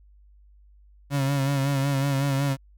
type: tone with vibrato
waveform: 35% pulse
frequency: 138.4 Hz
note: C#3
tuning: 2 cents flat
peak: -20 dBFS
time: 1.1-2.57 s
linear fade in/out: 50 ms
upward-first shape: sine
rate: 5.4 Hz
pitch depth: 48 cents each way
effects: added 50 Hz sine -51 dBFS peak until 2.77 s